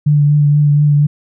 sine tone with vibrato, 146.83 Hz, D3, in tune, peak -7 dBFS, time 0.06-1.07 s, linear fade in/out 10 ms, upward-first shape triangle, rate 4.2 Hz, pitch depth 24 cents each way, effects none

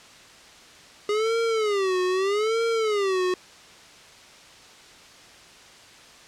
square tone with vibrato, 410 Hz, G#4, 22 cents flat, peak -22 dBFS, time 1.09-3.34 s, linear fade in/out 2 ms, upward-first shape sine, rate 0.8 Hz, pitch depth 200 cents each way, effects white hiss -48 dBFS RMS until 6.27 s + low-pass 6000 Hz 12 dB/octave

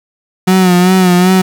35% pulse tone with vibrato, 182.6 Hz, F#3, 23 cents flat, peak -4 dBFS, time 0.47-1.42 s, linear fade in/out 10 ms, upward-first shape sine, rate 2.6 Hz, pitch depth 52 cents each way, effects 7-bit

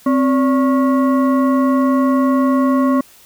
sine tone with frequency modulation, 261.6 Hz, C4, in tune, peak -11 dBFS, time 0.06-3.01 s, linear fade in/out 5 ms, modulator 836 Hz, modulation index 0.71, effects white hiss -46 dBFS RMS until 3.25 s

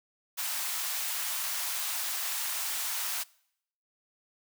white high-pass noise, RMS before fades -33 dBFS, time 0.37-3.24 s, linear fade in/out 20 ms, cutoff 730 Hz, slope 24 dB/octave, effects noise-tail reverb RT60 0.7 s tail -23 dB re dry

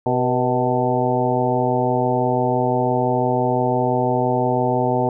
harmonic tone with a mistuned harmonic, 125.9 Hz, B2, 34 cents sharp, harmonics 1 / 2 / 3 / 4 / 5 / 6 / 7, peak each -24 / -24 / -24 / -24 / -24 / -24 / -24 dBFS, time 0.06-5.09 s, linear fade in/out 2 ms, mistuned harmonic 4, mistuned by -59 cents, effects none

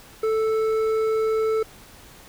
sine tone with hard clipping, 440 Hz, A4, in tune, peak -21 dBFS, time 0.23-1.63 s, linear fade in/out 5 ms, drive 7 dB, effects pink hiss -47 dBFS RMS until 2.28 s

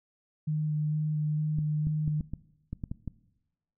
sine tone with vibrato, 152.4 Hz, D#3, 36 cents flat, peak -26 dBFS, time 0.47-2.21 s, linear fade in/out 10 ms, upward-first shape square, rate 2.2 Hz, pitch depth 10 cents each way
clicks, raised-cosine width 5 ms, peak -22 dBFS, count 9, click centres 1.587 / 1.87 / 2.078 / 2.208 / 2.336 / 2.73 / 2.838 / 2.915 / 3.077 s
effects noise-tail reverb RT60 1.0 s tail -20 dB re dry

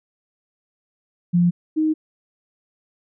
sine tone pair in turn, 174.61 / 312.2 Hz, F3 / D#4, 0 / +6 cents, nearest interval minor seventh, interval 1006 cents, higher second, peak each -13 / -16 dBFS, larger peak first, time 1.33-1.51 / 1.76-1.94 s, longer neither, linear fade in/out 20 ms, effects none

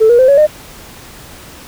sine tone with pitch steps, 440 / 477.1 / 517.2 / 560.8 / 608 Hz, A4 / A#4 / C5 / C#5 / D#5, 0 / +40 / -20 / +20 / -40 cents, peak -3 dBFS, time 0-0.47 s, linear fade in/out 20 ms, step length 94 ms, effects tanh soft clip ceiling 0 dBFS + pink hiss -35 dBFS RMS until 1.67 s

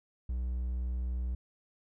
triangle tone, 61.74 Hz, B1, in tune, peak -29 dBFS, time 0.29-1.35 s, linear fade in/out 5 ms, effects none

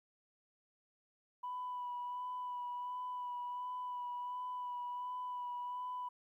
sine tone with vibrato, 987.8 Hz, B5, in tune, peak -38 dBFS, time 1.43-6.09 s, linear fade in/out 10 ms, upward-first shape sine, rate 1.4 Hz, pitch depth 18 cents each way, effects tanh soft clip ceiling -35 dBFS + 13-bit

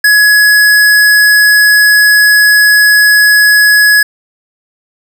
square tone, 1684 Hz, G#6, 24 cents sharp, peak -4 dBFS, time 0.04-4.03 s, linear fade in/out 5 ms, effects none

